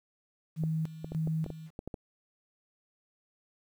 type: tone with tremolo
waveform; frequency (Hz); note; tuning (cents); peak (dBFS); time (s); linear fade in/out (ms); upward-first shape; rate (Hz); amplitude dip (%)
sine; 159.1; D#3; +39; -28; 0.56-1.71; 50; square; 1.7; 80
type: clicks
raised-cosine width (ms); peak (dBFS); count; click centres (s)
2; -25; 9; 0.637 / 1.045 / 1.12 / 1.274 / 1.463 / 1.503 / 1.791 / 1.876 / 1.942
effects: 10-bit